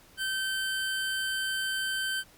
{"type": "tone", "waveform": "25% pulse", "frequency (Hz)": 1547, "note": "G6", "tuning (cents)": -23, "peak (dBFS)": -25, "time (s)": [0.17, 2.24], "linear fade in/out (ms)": 50, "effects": ["pink hiss -57 dBFS RMS until 2.37 s", "Opus 48 kbps"]}